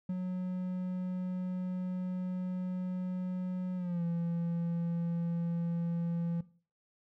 triangle tone with pitch glide, 182.9 to 169.67 Hz, F#3 to F3, -20 to -50 cents, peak -29 dBFS, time 0.09-6.41 s, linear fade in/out 5 ms, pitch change -130 cents, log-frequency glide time 3.76-4.03 s, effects noise-tail reverb RT60 0.4 s tail -17 dB re dry

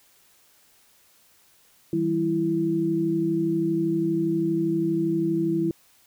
sine tone cluster, 160.2 / 192.7 / 331.4 Hz, E3 / G3 / E4, -49 / -29 / +9 cents, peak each -29 / -30 / -22 dBFS, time 1.93-5.71 s, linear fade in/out 2 ms, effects white hiss -59 dBFS RMS until 6.06 s

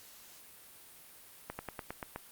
slowing click train, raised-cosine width 0.5 ms, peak -23 dBFS, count 7, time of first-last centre 1.5-2.16 s, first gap 90 ms, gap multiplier 1.08, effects white hiss -55 dBFS RMS until 2.31 s + Opus 48 kbps

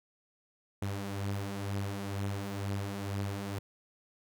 sawtooth beating tone pair, 98 / 100.1 Hz, G2 / G2, 0 / +37 cents, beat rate 2.1 Hz, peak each -36 / -31 dBFS, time 0.82-3.59 s, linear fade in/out 5 ms, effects none

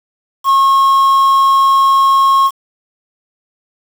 triangle tone with quantisation, 1086 Hz, C#6, 36 cents flat, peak -5 dBFS, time 0.44-2.51 s, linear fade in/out 50 ms, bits 5, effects none

